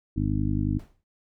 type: harmonic tone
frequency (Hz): 50.9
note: G#1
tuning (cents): -34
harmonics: 1 / 2 / 3 / 4 / 5 / 6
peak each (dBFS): -29 / -28 / -31 / -34 / -30 / -31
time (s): 0.16-0.79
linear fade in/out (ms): 10
type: noise with exponential decay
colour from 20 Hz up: brown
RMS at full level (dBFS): -40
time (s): 0.79-1.04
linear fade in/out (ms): 5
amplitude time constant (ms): 53
effects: noise-tail reverb RT60 0.2 s tail -20 dB re dry